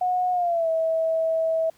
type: tone with pitch glide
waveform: sine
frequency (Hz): 728 to 648.6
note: F#5 to E5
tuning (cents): -28 to -28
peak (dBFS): -20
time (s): 0.01-1.7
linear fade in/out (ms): 5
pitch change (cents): -200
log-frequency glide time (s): 0.32-0.69
effects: pink hiss -59 dBFS RMS until 1.77 s + high-pass 60 Hz 12 dB/octave